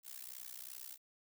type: noise with amplitude modulation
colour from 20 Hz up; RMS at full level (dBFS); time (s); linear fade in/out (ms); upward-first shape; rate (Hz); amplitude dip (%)
blue; -45; 0.03-0.98; 50; sine; 62.8; 100
effects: none